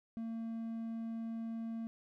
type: tone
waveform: triangle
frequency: 227.1 Hz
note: A#3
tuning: 45 cents flat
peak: -36 dBFS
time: 0.17-1.87 s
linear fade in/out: 0 ms
effects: none